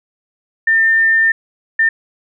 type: tone bursts at uneven times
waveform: sine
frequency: 1802 Hz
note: A6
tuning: 41 cents sharp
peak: -9 dBFS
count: 2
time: 0.67-1.32 / 1.79-1.89 s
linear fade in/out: 5 ms
effects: none